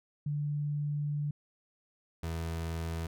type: tone pair in turn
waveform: sine / 30% pulse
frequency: 146.83 / 82.41 Hz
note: D3 / E2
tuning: 0 / 0 cents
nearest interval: minor seventh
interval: 1000 cents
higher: first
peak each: -30 / -31 dBFS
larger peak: first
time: 0.26-1.31 / 2.23-3.07 s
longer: first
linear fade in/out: 5 ms
effects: none